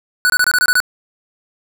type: tone bursts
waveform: square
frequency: 1480 Hz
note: F#6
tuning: in tune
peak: -11 dBFS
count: 8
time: 0.25-0.802 s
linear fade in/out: 0 ms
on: 48 ms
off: 24 ms
effects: none